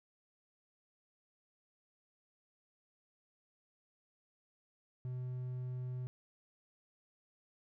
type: tone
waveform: triangle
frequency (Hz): 126.2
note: B2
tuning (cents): +38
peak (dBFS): -36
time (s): 5.05-6.07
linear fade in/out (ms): 0
effects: none